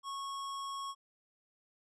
square tone, 1100 Hz, C#6, 14 cents flat, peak -39 dBFS, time 0.03-0.95 s, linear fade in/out 50 ms, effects resampled to 22050 Hz

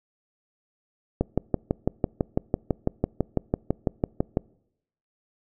click train, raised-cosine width 2 ms, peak -8 dBFS, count 20, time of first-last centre 1.21-4.371 s, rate 6.01 Hz, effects noise-tail reverb RT60 0.8 s tail -26 dB re dry

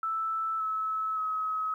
sine tone with pitch steps, 1318.5 / 1298.1 / 1278 Hz, E6 / E6 / D#6, 0 / -27 / +46 cents, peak -28 dBFS, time 0.03-1.74 s, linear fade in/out 2 ms, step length 570 ms, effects 11-bit

